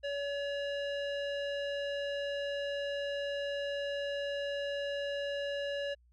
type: tone with low-pass filter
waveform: square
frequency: 567 Hz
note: C#5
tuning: 39 cents sharp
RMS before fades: -36 dBFS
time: 0.03-5.95 s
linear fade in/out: 20 ms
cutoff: 3200 Hz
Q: 1.6
effects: added 60 Hz sine -62 dBFS peak until 6.12 s